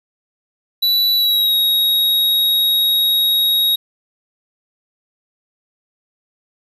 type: tone with pitch glide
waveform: square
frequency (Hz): 3951 to 3786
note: B7 to A#7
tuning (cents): 0 to +26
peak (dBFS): -13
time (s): 0.82-3.76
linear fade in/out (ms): 10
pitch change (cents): -74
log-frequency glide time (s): 1.16-1.54
effects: 8-bit